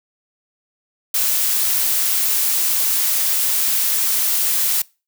blue noise, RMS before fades -18 dBFS, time 1.14-4.82 s, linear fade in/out 5 ms, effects noise-tail reverb RT60 0.3 s tail -24 dB re dry

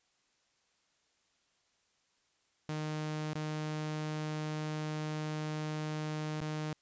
sawtooth tone with dropouts, 153.7 Hz, D#3, 21 cents flat, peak -31 dBFS, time 2.69-6.73 s, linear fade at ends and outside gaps 0 ms, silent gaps 3.333-3.354 / 6.404-6.415 s, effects white hiss -74 dBFS RMS until 6.81 s + resampled to 16000 Hz

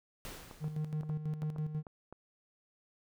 pink noise with exponential decay, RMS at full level -43 dBFS, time 0.25-1.13 s, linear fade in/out 0 ms, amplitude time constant 190 ms
clicks, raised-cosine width 1 ms, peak -34 dBFS, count 8, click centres 0.512 / 0.643 / 1.033 / 1.098 / 1.431 / 1.562 / 1.868 / 2.126 s
triangle tone with tremolo, 153.4 Hz, D#3, 24 cents flat, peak -30 dBFS, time 0.6-1.83 s, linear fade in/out 50 ms, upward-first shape square, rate 6.1 Hz, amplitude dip 60%
effects none

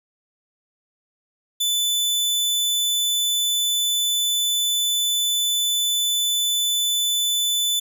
sawtooth tone, 3500 Hz, A7, 10 cents flat, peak -16 dBFS, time 1.6-7.8 s, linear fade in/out 10 ms, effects none

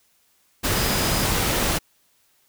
sine tone in noise, 4978 Hz, D#8, in tune, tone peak -32 dBFS, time 0.74-1.26 s, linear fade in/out 20 ms, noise pink, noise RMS -22 dBFS, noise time 0.63-1.79 s, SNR -13 dB, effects white hiss -63 dBFS RMS until 2.48 s

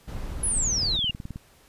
brown noise, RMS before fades -32 dBFS, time 0.07-0.98 s, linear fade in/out 20 ms
sine exponential sweep, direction down, 10910 to 2766 Hz, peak -23 dBFS, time 0.43-1.11 s, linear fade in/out 5 ms
click train, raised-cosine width 5 ms, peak -23 dBFS, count 16, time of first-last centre 0.57-1.359 s, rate 19 Hz
effects pink hiss -57 dBFS RMS until 1.68 s + resampled to 32000 Hz

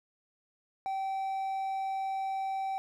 triangle tone, 773 Hz, G5, 24 cents flat, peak -29 dBFS, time 0.86-2.78 s, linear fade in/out 0 ms, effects none

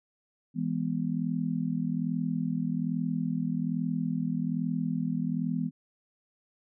sine chord, E major, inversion none, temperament just, 164.81 / 206 / 247.2 Hz, E3 / G#3 / B3, 0 / -14 / +2 cents, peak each -31 / -33 / -31 dBFS, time 0.54-5.71 s, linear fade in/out 50 ms, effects none

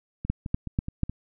two click trains, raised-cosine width 5 ms, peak -20 / -11 dBFS, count 5 / 4, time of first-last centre 0.25-1.096 / 0.3-1.033 s, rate 4.73 / 4.09 Hz, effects none

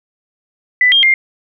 sine tone with pitch steps, 1992 / 3214 / 2113 Hz, B6 / G7 / C7, +14 / +43 / +16 cents, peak -7 dBFS, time 0.81-1.14 s, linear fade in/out 2 ms, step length 110 ms, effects none

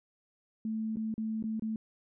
sine tone with dropouts, 220 Hz, A3, in tune, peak -31 dBFS, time 0.65-1.76 s, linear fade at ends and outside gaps 2 ms, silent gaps 0.959-0.969 / 1.141-1.179 / 1.426-1.439 / 1.596-1.622 s, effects none

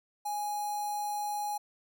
square tone with notch filter, 830.6 Hz, G#5, in tune, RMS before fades -34 dBFS, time 0.25-1.58 s, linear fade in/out 10 ms, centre 2700 Hz, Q 0.66, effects none

